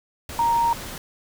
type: tone in noise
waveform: sine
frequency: 932.3 Hz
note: A#5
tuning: in tune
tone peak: -17 dBFS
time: 0.39-0.73 s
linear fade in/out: 2 ms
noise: pink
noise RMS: -35 dBFS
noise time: 0.29-0.98 s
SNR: +15 dB
effects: none